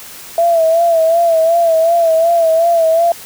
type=tone with vibrato; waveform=sine; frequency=664 Hz; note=E5; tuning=12 cents sharp; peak=-8 dBFS; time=0.38-3.12 s; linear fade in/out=2 ms; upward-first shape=sine; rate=2.7 Hz; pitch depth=56 cents each way; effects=white hiss -33 dBFS RMS until 3.25 s